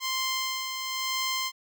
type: tone with tremolo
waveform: 10% pulse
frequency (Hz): 1046.5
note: C6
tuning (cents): 0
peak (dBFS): -18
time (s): 0-1.52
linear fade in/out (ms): 50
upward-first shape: sine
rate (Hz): 1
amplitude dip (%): 45
effects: none